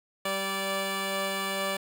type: tone pair together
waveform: 10% pulse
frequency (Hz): 194.6 / 581.6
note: G3 / D5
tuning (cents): -12 / -17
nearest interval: octave + perfect fifth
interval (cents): 1895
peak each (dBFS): -25 / -22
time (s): 0.25-1.77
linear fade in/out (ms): 5
effects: none